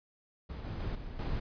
brown noise with level steps, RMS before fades -41 / -38 / -35 / -43 / -34 dBFS, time 0.49-1.4 s, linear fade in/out 10 ms, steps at 0.64 / 0.8 / 0.95 / 1.19 s, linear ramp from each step 2 ms, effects resampled to 11025 Hz

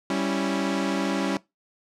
sawtooth chord, C# diminished, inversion second, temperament equal, 196 / 277.2 / 329.6 Hz, G3 / C#4 / E4, 0 / 0 / 0 cents, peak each -24 / -23 / -26 dBFS, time 0.1-1.37 s, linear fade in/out 2 ms, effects noise-tail reverb RT60 0.2 s tail -21 dB re dry + low-pass 7000 Hz 12 dB/octave

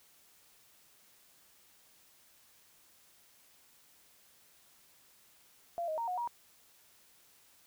sine tone with pitch steps, 686 / 627 / 927 / 727 / 952 Hz, F5 / D#5 / A#5 / F#5 / A#5, -31 / +13 / -10 / -31 / +36 cents, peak -33 dBFS, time 5.78-6.275 s, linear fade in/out 0 ms, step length 99 ms, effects white hiss -64 dBFS RMS until 7.66 s

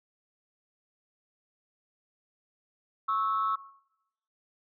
sine tone pair together, 1101 / 1309.3 Hz, C#6 / E6, -12 / -12 cents, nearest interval minor third, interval 300 cents, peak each -28 / -27 dBFS, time 3.08-3.56 s, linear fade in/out 10 ms, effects noise-tail reverb RT60 0.8 s tail -18 dB re dry + tanh soft clip ceiling -19 dBFS

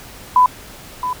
sine tone with echo, 1000 Hz, B5, 21 cents sharp, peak -7 dBFS, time 0.36-0.46 s, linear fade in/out 2 ms, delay 670 ms, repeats 1, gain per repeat -11 dB, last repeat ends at 1.13 s, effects pink hiss -38 dBFS RMS until 1.2 s

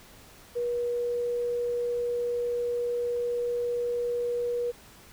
sine tone, 481.2 Hz, B4, 45 cents flat, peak -26 dBFS, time 0.55-4.72 s, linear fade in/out 20 ms, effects pink hiss -52 dBFS RMS until 5.12 s

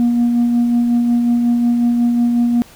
sine tone with tremolo, 238.6 Hz, A#3, 41 cents sharp, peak -8 dBFS, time 0-2.62 s, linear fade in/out 0 ms, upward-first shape sine, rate 5.5 Hz, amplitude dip 35%, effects tanh soft clip ceiling -9 dBFS + pink hiss -43 dBFS RMS until 2.75 s

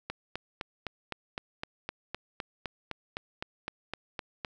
click train, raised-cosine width 0.3 ms, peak -18 dBFS, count 18, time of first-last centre 0.1-4.448 s, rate 3.91 Hz, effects none

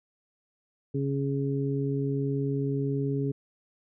harmonic tone, 138.59 Hz, C#3, in tune, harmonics 1 / 2 / 3, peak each -28 / -31 / -32 dBFS, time 0.94-3.32 s, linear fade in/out 10 ms, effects none

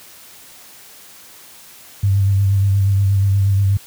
sine tone with vibrato, 98.4 Hz, G2, 7 cents sharp, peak -11 dBFS, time 2.03-3.77 s, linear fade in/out 5 ms, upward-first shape sine, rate 8.4 Hz, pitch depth 30 cents each way, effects white hiss -42 dBFS RMS until 3.86 s + high-pass 60 Hz 12 dB/octave

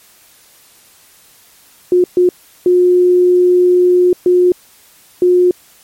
sine tone bursts at uneven times, 359.1 Hz, F4, 48 cents sharp, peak -6 dBFS, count 5, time 1.92-2.04 / 2.17-2.29 / 2.66-4.13 / 4.26-4.52 / 5.22-5.51 s, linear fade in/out 2 ms, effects white hiss -46 dBFS RMS until 5.83 s + MP3 64 kbps

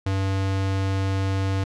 square tone, 96.6 Hz, G2, 25 cents flat, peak -22 dBFS, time 0.06-1.64 s, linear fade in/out 5 ms, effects low-pass 6000 Hz 12 dB/octave

